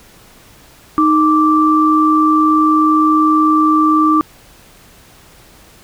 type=tone pair together; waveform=sine; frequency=310.2 / 1171 Hz; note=D#4 / D6; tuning=-5 / -5 cents; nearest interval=octave + major seventh; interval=2300 cents; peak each=-11 dBFS; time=0.98-4.21 s; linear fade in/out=0 ms; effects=pink hiss -44 dBFS RMS until 5.83 s